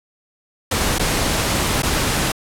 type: noise with dropouts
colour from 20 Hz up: pink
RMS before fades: -19 dBFS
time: 0.71-2.32 s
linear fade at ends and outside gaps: 5 ms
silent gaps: 0.985-0.994 / 1.822-1.831 s
effects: low-pass 12000 Hz 12 dB/octave